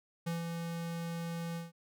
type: tone with ADSR envelope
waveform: square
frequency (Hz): 168.1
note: E3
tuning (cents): +34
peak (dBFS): -33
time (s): 0.26-1.72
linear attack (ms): 13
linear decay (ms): 150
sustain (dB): -4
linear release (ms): 160
effects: none